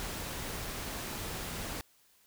pink noise, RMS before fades -39 dBFS, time 0-1.81 s, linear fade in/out 0 ms, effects white hiss -66 dBFS RMS until 2.26 s

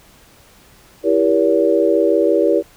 sine chord, E diminished seventh, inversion none, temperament just, 329.6 / 395.6 / 474.7 / 569.6 Hz, E4 / G4 / Bb4 / Db5, 0 / +16 / +31 / +47 cents, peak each -17 dBFS, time 1.03-2.63 s, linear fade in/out 50 ms, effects pink hiss -48 dBFS RMS until 2.76 s

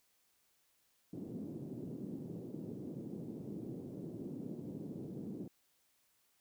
white band-pass noise, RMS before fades -45 dBFS, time 1.13-5.48 s, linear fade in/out 2 ms, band 130 to 340 Hz, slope 24 dB/octave, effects white hiss -75 dBFS RMS until 6.4 s

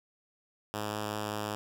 5% pulse tone with vibrato, 105.4 Hz, G#2, 26 cents sharp, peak -22 dBFS, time 0.74-1.55 s, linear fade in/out 0 ms, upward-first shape sine, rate 5 Hz, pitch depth 9 cents each way, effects none

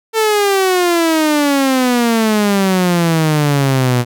sawtooth exponential sweep, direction down, 449.5 to 120 Hz, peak -7 dBFS, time 0.13-4.05 s, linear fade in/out 50 ms, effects none

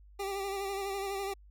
25% pulse tone with vibrato, 393.9 Hz, G4, 8 cents sharp, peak -30 dBFS, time 0.19-1.34 s, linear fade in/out 10 ms, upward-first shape sine, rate 12 Hz, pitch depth 38 cents each way, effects added 50 Hz sine -53 dBFS peak until 1.5 s

